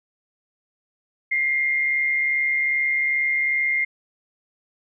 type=tone pair together; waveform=sine; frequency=1975.5 / 2118 Hz; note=B6 / C7; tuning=0 / +21 cents; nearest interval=minor second; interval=121 cents; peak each=-30 / -19 dBFS; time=1.31-3.85 s; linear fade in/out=10 ms; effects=none